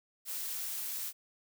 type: noise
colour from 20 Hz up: blue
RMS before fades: -38 dBFS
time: 0.25-1.13 s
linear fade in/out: 50 ms
effects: none